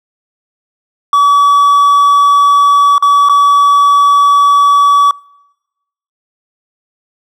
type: tone with dropouts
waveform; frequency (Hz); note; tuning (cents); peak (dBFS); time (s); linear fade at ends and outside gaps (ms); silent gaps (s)
triangle; 1142; D6; -49; -3; 1.13-5.11; 2; 2.981-3.024 / 3.288-3.295
effects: noise-tail reverb RT60 1.0 s tail -26 dB re dry